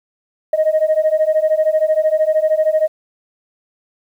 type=beating tone pair; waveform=sine; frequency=618 / 631 Hz; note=D#5 / D#5; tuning=-12 / +24 cents; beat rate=13 Hz; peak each=-14 dBFS; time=0.53-2.88 s; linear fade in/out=5 ms; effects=tanh soft clip ceiling -7 dBFS + 8-bit